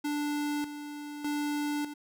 square tone with tremolo, 293.7 Hz, D4, in tune, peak -30 dBFS, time 0.04-1.94 s, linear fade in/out 10 ms, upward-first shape square, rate 0.83 Hz, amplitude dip 65%, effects none

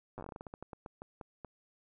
slowing click train, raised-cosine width 1 ms, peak -30 dBFS, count 19, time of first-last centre 0.18-1.447 s, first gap 8 ms, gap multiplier 1.22, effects none

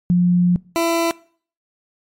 sine / 20% pulse tone pair in turn, 177.2 / 334.5 Hz, F3 / E4, +25 / +25 cents, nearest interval major seventh, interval 1100 cents, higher second, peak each -11 dBFS, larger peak neither, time 0.1-0.56 / 0.76-1.11 s, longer first, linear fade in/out 0 ms, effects noise-tail reverb RT60 0.5 s tail -23 dB re dry + MP3 64 kbps

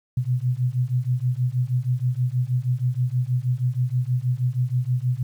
sine beating tone pair, 122.2 / 128.5 Hz, B2 / C3, -18 / -31 cents, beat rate 6.3 Hz, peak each -23 dBFS, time 0.17-5.23 s, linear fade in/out 5 ms, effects 9-bit

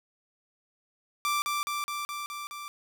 sawtooth tone with echo, 1174.7 Hz, D6, in tune, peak -22 dBFS, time 1.25-1.42 s, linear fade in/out 0 ms, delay 210 ms, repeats 6, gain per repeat -2 dB, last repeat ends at 2.68 s, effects none

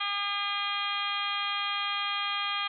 harmonic tone, 404.7 Hz, G#4, 45 cents flat, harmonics 2 / 3 / 4 / 5 / 6 / 7 / 8 / 9 / 10, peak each -40 / -33 / -41 / -39 / -36 / -45 / -33 / -45 / -43 dBFS, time 0-2.68 s, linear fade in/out 10 ms, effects none

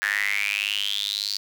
square tone with high-pass filter sweep, 50.9 Hz, G#1, 34 cents flat, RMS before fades -26 dBFS, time 0.02-1.37 s, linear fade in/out 0 ms, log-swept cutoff 1700 to 4600 Hz, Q 9.9, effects none

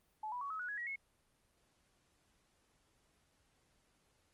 sine tone with pitch steps, 861 / 983.3 / 1123 / 1282.6 / 1464.8 / 1673 / 1910.7 / 2182 Hz, A5 / B5 / C#6 / E6 / F#6 / G#6 / A#6 / C#7, -38 / -8 / +22 / -48 / -18 / +12 / +42 / -28 cents, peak -39 dBFS, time 0.23-0.958 s, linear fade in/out 5 ms, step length 91 ms, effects pink hiss -75 dBFS RMS until 4.33 s + Opus 32 kbps

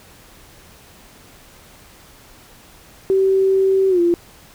sine tone with pitch glide, 384.5 to 344.5 Hz, G4 to F4, -33 to -24 cents, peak -12 dBFS, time 3.1-4.14 s, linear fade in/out 0 ms, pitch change -191 cents, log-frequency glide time 3.89-4 s, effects pink hiss -46 dBFS RMS until 4.54 s

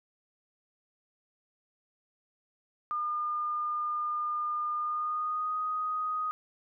sine tone with pitch glide, 1211 to 1247.9 Hz, D#6 to D#6, -47 to +5 cents, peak -29 dBFS, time 2.91-6.31 s, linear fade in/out 0 ms, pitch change +52 cents, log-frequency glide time 4.75-5.57 s, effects none

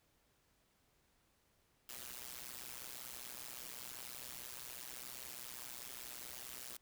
white noise with amplitude modulation, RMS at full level -45 dBFS, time 1.89-6.77 s, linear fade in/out 2 ms, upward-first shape sine, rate 125 Hz, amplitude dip 100%, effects pink hiss -75 dBFS RMS until 6.81 s

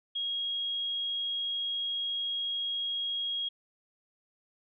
sine tone, 3283 Hz, G#7, 21 cents flat, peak -30 dBFS, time 0.15-3.49 s, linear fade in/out 10 ms, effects none

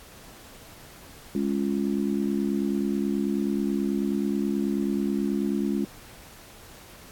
sine chord, Db major, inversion second, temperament just, 207.9 / 277.2 / 346.5 Hz, Ab3 / Db4 / F4, +2 / 0 / -14 cents, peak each -26 / -28 / -30 dBFS, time 1.35-5.85 s, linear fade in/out 2 ms, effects pink hiss -48 dBFS RMS until 7.11 s + AAC 64 kbps

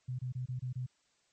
sine tone bursts, 126.3 Hz, B2, 39 cents sharp, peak -34 dBFS, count 6, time 0.08-0.865 s, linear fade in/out 10 ms, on 110 ms, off 25 ms, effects white hiss -73 dBFS RMS until 1.32 s + MP3 32 kbps

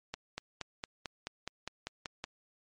accelerating click train, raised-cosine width 0.2 ms, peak -20 dBFS, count 11, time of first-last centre 0.14-2.241 s, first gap 240 ms, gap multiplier 0.97, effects MP3 48 kbps

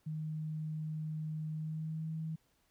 sine tone with pitch glide, 155.56 to 159.38 Hz, D#3 to D#3, 0 to +42 cents, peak -36 dBFS, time 0.06-2.36 s, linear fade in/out 10 ms, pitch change +42 cents, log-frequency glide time 1.53-2.1 s, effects pink hiss -74 dBFS RMS until 2.7 s

